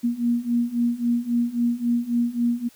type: beating tone pair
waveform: sine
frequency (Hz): 236 / 239.7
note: A#3 / A#3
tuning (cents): +22 / +48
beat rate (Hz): 3.7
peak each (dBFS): -24 / -22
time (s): 0.03-2.69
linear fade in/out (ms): 20
effects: white hiss -54 dBFS RMS until 2.75 s